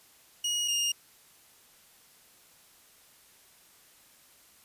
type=tone pair in turn; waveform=25% pulse; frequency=2890 / 2835 Hz; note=F#7 / F7; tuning=-41 / +25 cents; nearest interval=unison; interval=34 cents; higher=first; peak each=-24 / -22 dBFS; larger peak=second; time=0.44-0.68 / 0.68-0.92 s; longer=neither; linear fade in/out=5 ms; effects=white hiss -59 dBFS RMS until 4.64 s + resampled to 32000 Hz